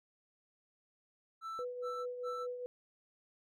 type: tone bursts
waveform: triangle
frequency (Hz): 1326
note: E6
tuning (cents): +10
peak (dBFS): -38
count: 3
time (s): 1.41-2.47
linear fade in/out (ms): 50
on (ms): 240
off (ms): 170
type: tone with tremolo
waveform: sine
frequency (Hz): 493.9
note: B4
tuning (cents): 0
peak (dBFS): -36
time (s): 1.59-2.66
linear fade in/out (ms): 0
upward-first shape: triangle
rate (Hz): 4.8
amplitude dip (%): 55
effects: none